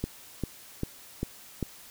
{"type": "click train", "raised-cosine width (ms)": 3, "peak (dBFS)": -16, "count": 5, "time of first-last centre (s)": [0.04, 1.627], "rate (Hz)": 2.52, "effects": ["white hiss -50 dBFS RMS until 1.9 s"]}